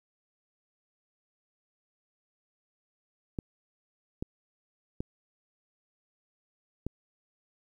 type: clicks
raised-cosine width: 3 ms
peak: -20 dBFS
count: 4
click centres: 3.388 / 4.225 / 5.005 / 6.866 s
effects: 10-bit